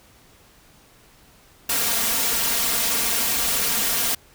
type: noise with comb filter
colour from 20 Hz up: white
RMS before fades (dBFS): -22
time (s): 1.69-4.15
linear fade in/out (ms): 5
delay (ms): 4.3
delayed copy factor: +0.65
effects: pink hiss -53 dBFS RMS until 4.34 s